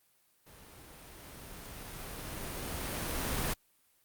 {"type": "noise with level ramp", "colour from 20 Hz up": "pink", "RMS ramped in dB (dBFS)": [-55, -32], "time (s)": [0.46, 3.54], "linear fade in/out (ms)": 10, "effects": ["white hiss -70 dBFS RMS until 4.04 s", "Opus 32 kbps"]}